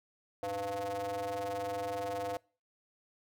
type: ring-modulated tone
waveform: square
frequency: 98.2 Hz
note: G2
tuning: 4 cents sharp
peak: -32 dBFS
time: 0.43-2.37 s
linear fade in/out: 0 ms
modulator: 600 Hz
effects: noise-tail reverb RT60 0.4 s tail -25 dB re dry